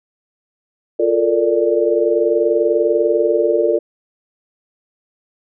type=chord; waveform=sine; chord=Bb major seventh; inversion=second; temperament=equal with one note detuned; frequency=349.2 / 440 / 460.3 / 587.3 Hz; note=F4 / A4 / Bb4 / D5; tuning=0 / 0 / -22 / 0 cents; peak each=-18 / -19 / -17 / -18 dBFS; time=0.99-3.79 s; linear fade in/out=10 ms; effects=none